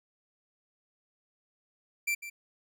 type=tone with echo; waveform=45% pulse; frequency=2349 Hz; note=D7; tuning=in tune; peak=-27 dBFS; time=2.07-2.15 s; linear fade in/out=10 ms; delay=150 ms; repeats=1; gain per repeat=-12 dB; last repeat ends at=2.3 s; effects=none